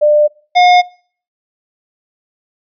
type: tone pair in turn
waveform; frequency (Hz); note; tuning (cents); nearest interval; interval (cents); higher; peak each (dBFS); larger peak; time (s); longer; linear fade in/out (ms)
sine / square; 597 / 718; D5 / F5; +28 / +48; minor third; 320; second; -6; neither; 0.01-0.28 / 0.55-0.82; neither; 20
effects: noise-tail reverb RT60 0.5 s tail -23 dB re dry + resampled to 11025 Hz